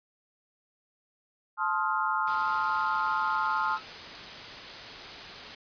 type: chord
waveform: sine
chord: F dominant seventh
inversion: first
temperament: just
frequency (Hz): 873.1 / 1047.7 / 1257.2 / 1396.9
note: A5 / C6 / Eb6 / F6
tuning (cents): -14 / +2 / +18 / 0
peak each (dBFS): -31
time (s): 1.57-3.79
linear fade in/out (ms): 50
type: noise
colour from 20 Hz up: white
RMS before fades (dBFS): -41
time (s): 2.27-5.55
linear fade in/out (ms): 5
type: tone with exponential decay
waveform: 45% pulse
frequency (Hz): 1293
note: E6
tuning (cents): -34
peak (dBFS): -34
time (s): 3.77-3.85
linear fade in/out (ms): 2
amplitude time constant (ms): 17
effects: resampled to 11025 Hz